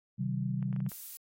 sine chord, C minor, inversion none, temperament equal with one note detuned, 130.81 / 155.56 / 191.3 Hz, C3 / Eb3 / G3, 0 / 0 / -42 cents, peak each -33 / -37 / -34 dBFS, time 0.18-0.9 s, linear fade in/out 20 ms
clicks, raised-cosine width 0.5 ms, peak -36 dBFS, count 6, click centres 0.627 / 0.728 / 0.763 / 0.804 / 0.864 / 0.918 s
violet noise, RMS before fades -43 dBFS, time 0.89-1.17 s, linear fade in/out 0 ms
effects AAC 48 kbps

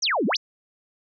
sine exponential two-way sweep, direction down then up, 6645 to 182.3 to 6645 Hz, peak -20 dBFS, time 0.02-0.37 s, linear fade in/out 10 ms, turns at 0.26 s, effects none

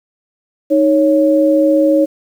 sine tone pair together, 311.1 / 554.4 Hz, D#4 / C#5, 0 / 0 cents, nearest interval minor seventh, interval 1000 cents, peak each -11 dBFS, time 0.7-2.06 s, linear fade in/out 20 ms, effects 7-bit

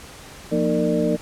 sine tone cluster, 174.5 / 232.6 / 308.1 / 458 / 598 Hz, F3 / A#3 / D#4 / A#4 / D5, -1 / -4 / -17 / -31 / +31 cents, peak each -24 dBFS, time 0.51-1.17 s, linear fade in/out 20 ms, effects pink hiss -41 dBFS RMS until 1.21 s + low-pass 11000 Hz 12 dB/octave

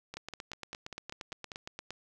two click trains, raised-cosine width 0.2 ms, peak -23 / -24 dBFS, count 16 / 8, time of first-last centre 0.17-1.906 / 0.14-1.518 s, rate 8.64 / 5.08 Hz, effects none

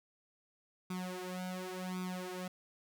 sawtooth tone with flanger, 183.4 Hz, F#3, 15 cents flat, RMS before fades -41 dBFS, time 0.9-2.48 s, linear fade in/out 5 ms, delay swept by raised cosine 0.83 to 4.13 ms, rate 0.91 Hz, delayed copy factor +0.95, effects none

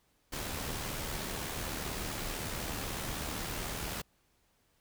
pink noise with amplitude modulation, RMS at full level -36 dBFS, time 0.32-4.02 s, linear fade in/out 10 ms, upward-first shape sine, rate 75.9 Hz, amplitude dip 40%, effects pink hiss -72 dBFS RMS until 4.8 s

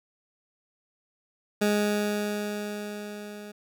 20% pulse tone with level ramp, 207.7 Hz, G#3, in tune, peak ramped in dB -16 to -35 dBFS, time 1.61-3.52 s, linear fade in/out 10 ms, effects none

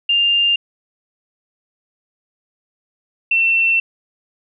sine tone pair in turn, 2800 / 2695 Hz, F7 / E7, +4 / +38 cents, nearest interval minor second, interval 66 cents, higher first, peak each -12 dBFS, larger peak neither, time 0.09-0.56 / 3.31-3.8 s, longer second, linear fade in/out 5 ms, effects none

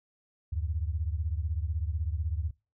sine beating tone pair, 74.6 / 90.6 Hz, D2 / F#2, +28 / -36 cents, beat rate 16 Hz, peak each -30 / -33 dBFS, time 0.52-2.51 s, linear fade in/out 10 ms, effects noise-tail reverb RT60 0.3 s tail -23 dB re dry

